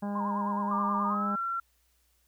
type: harmonic tone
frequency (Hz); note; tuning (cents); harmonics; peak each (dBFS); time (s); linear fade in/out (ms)
203.4; G#3; -36; 1 / 2 / 3 / 4 / 5 / 6 / 7 / 8; -31 / -46 / -41 / -41 / -44 / -56 / -55 / -53; 0.02-1.36; 10
type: tone with vibrato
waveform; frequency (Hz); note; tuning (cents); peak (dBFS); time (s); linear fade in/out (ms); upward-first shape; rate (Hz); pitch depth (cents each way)
sine; 987.8; B5; 0; -31; 0.15-1.15; 5; sine; 9.5; 130
type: tone with pitch glide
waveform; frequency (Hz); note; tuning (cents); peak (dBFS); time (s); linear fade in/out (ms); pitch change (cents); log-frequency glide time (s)
sine; 1192 to 1361.4; D6 to F6; +25 to -45; -29; 0.71-1.6; 5; +230; 1-1.36
effects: added 60 Hz sine -70 dBFS peak until 2.27 s + white hiss -71 dBFS RMS until 2.27 s